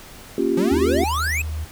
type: chord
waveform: sine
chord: G half-diminished seventh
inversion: first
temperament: equal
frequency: 233.1 / 277.2 / 349.2 / 392 Hz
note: Bb3 / Db4 / F4 / G4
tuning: 0 / 0 / 0 / 0 cents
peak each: -26 / -23 / -22 / -22 dBFS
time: 0.38-1.04 s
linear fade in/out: 2 ms
type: exponential sweep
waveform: square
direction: up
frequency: 167.2 to 2637 Hz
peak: -22 dBFS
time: 0.57-1.42 s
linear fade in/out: 5 ms
type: tone with pitch glide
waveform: sine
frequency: 78.5 to 77.69 Hz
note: D#2 to D#2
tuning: +16 to -2 cents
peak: -24 dBFS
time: 0.71-1.65 s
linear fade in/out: 10 ms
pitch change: -18 cents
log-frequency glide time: 0.92-1.01 s
effects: pink hiss -42 dBFS RMS until 1.71 s